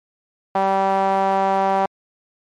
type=tone with band-pass filter; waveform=sawtooth; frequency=193.7 Hz; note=G3; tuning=20 cents flat; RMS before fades=-18 dBFS; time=0.55-1.86 s; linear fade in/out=5 ms; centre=810 Hz; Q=3.2; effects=MP3 64 kbps